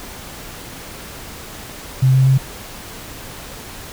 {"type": "tone with pitch steps", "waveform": "sine", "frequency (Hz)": [130.81, 131.95, 133.1], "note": ["C3", "C3", "C3"], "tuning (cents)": [0, 15, 30], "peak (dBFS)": -9, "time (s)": [2.02, 2.38], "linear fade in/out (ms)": 10, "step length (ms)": 120, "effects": ["pink hiss -34 dBFS RMS until 3.92 s"]}